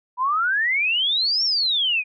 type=exponential two-way sweep; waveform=sine; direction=up then down; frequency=969 to 5588 to 2406 Hz; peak=-18 dBFS; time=0.17-2.04 s; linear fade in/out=50 ms; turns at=1.44 s; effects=none